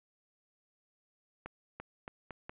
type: accelerating click train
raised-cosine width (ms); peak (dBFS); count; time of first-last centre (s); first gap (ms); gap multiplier
0.5; -27; 5; 1.46-2.495; 340; 0.82
effects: resampled to 8000 Hz + 10-bit